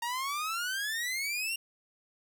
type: exponential sweep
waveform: sawtooth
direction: up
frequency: 925 to 2805 Hz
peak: -28 dBFS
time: 0.02-1.56 s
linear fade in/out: 5 ms
effects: 10-bit